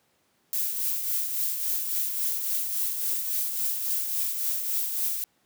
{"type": "noise with tremolo", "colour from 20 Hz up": "violet", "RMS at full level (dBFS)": -26, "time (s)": [0.53, 5.24], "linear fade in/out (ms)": 0, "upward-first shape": "triangle", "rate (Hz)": 3.6, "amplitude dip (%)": 50, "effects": ["pink hiss -68 dBFS RMS until 5.45 s", "high-pass 150 Hz 12 dB/octave"]}